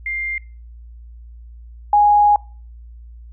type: tone pair in turn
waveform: sine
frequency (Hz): 2100 / 827.9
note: C7 / G#5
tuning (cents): +6 / -6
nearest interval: octave + major third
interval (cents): 1612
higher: first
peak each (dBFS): -21 / -9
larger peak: second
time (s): 0.06-0.38 / 1.93-2.36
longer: second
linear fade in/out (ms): 2
effects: noise-tail reverb RT60 0.4 s tail -24 dB re dry + added 58 Hz sine -36 dBFS peak until 3.32 s